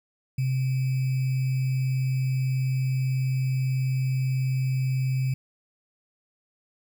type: tone with sample-and-hold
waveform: sine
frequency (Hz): 130.81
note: C3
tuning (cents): 0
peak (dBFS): -22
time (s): 0.38-5.34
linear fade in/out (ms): 5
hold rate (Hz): 2450
effects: none